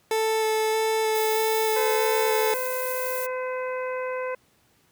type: tone with vibrato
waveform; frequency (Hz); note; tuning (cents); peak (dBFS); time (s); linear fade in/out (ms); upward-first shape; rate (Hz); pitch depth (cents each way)
30% pulse; 439; A4; -4; -19; 0.11-2.54; 2; square; 1.6; 8
type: noise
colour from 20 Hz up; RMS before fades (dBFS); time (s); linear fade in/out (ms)
violet; -33; 1.14-3.27; 20
type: harmonic tone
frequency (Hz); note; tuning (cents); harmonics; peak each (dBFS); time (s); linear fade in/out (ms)
510; C5; -44; 1 / 2 / 3 / 4 / 5; -28 / -34 / -38 / -40 / -42; 1.76-4.35; 5
effects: pink hiss -63 dBFS RMS until 4.91 s + high-pass 80 Hz 12 dB/octave